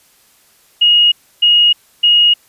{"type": "tone bursts", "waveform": "sine", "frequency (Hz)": 2875, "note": "F7", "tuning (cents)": 50, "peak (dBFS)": -6, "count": 3, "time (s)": [0.81, 2.34], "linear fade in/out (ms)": 10, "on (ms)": 310, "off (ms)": 300, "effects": ["white hiss -51 dBFS RMS until 2.48 s", "resampled to 32000 Hz"]}